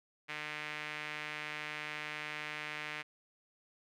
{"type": "tone with band-pass filter", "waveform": "sawtooth", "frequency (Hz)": 151.2, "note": "D#3", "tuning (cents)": -49, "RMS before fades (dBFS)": -42, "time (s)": [0.28, 3.03], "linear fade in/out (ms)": 20, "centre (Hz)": 2200, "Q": 2.4, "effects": []}